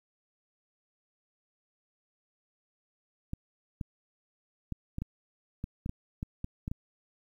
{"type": "clicks", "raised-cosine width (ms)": 5, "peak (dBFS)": -22, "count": 12, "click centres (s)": [3.334, 3.812, 4.723, 4.984, 5.02, 5.641, 5.861, 5.894, 6.229, 6.444, 6.679, 6.715], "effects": ["10-bit"]}